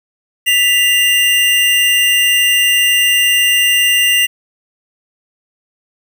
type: tone pair together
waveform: square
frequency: 1975.5 / 2794 Hz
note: B6 / F7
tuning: 0 / 0 cents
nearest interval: tritone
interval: 600 cents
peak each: -16 / -11 dBFS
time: 0.46-4.27 s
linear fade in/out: 20 ms
effects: 8-bit